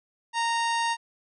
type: harmonic tone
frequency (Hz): 927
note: A#5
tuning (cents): -10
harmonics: 1 / 2 / 3 / 4 / 5 / 6 / 7 / 9 / 10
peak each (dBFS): -25 / -31 / -35 / -37 / -39 / -41 / -42 / -44 / -45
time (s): 0.33-0.97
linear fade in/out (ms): 50
effects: none